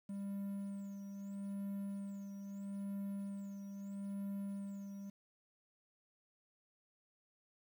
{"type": "tone with tremolo", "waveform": "triangle", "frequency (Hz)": 198.7, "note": "G3", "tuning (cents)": 24, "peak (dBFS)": -37, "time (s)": [0.09, 5.1], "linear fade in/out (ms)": 5, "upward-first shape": "sine", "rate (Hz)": 0.77, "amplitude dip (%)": 50, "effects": ["11-bit"]}